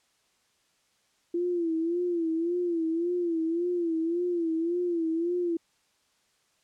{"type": "tone with vibrato", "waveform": "sine", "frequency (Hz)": 338.8, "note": "E4", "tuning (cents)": 48, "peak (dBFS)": -25, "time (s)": [1.34, 5.57], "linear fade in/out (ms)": 5, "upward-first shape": "sine", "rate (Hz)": 1.8, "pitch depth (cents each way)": 86, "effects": ["white hiss -69 dBFS RMS until 6.63 s", "low-pass 8000 Hz 12 dB/octave"]}